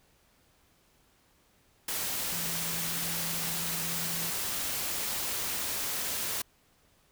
sine tone in noise, 167.3 Hz, E3, 26 cents sharp, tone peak -41 dBFS, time 2.32-4.3 s, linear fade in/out 5 ms, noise white, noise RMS -33 dBFS, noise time 1.88-6.42 s, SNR -11 dB, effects pink hiss -66 dBFS RMS until 7.11 s

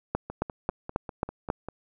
two click trains, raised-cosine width 1 ms, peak -11 / -21 dBFS, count 6 / 8, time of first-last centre 0.15-1.501 / 0.3-1.686 s, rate 3.7 / 5.05 Hz, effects none

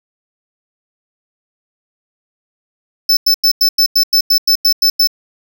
square tone bursts, 5274 Hz, E8, in tune, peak -8 dBFS, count 12, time 3.09-5.073 s, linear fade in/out 5 ms, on 80 ms, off 93 ms, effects none

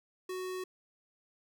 square tone, 370 Hz, F#4, in tune, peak -37 dBFS, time 0.29-0.64 s, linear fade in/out 5 ms, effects none

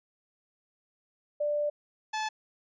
sine / sawtooth tone pair in turn, 590 / 865.6 Hz, D5 / A5, +8 / -29 cents, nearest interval perfect fifth, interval 663 cents, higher second, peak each -26 dBFS, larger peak neither, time 1.4-1.7 / 2.13-2.29 s, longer first, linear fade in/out 10 ms, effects resampled to 16000 Hz

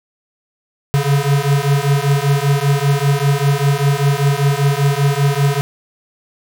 square beating tone pair, 138.59 / 143.69 Hz, C#3 / D3, 0 / -37 cents, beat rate 5.1 Hz, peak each -16 dBFS, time 0.94-5.61 s, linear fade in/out 0 ms, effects none

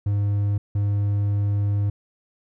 triangle tone bursts at uneven times, 101.8 Hz, G#2, 34 cents flat, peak -17 dBFS, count 2, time 0.06-0.58 / 0.75-1.9 s, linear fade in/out 5 ms, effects none

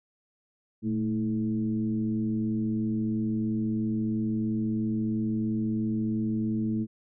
sine tone with frequency modulation, 220 Hz, A3, in tune, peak -25 dBFS, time 0.82-6.87 s, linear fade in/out 50 ms, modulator 103 Hz, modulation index 0.84, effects none

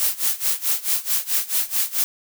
blue noise with tremolo, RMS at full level -19 dBFS, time 0-2.04 s, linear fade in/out 0 ms, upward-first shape sine, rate 4.6 Hz, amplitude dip 90%, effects none

